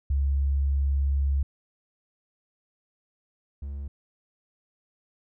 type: tone pair in turn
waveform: sine / triangle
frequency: 69.3 / 70.11 Hz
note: C#2 / C#2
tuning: 0 / +20 cents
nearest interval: unison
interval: 20 cents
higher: second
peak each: -21 / -30 dBFS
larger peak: first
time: 0.1-1.43 / 3.62-3.88 s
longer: first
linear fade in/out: 5 ms
effects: none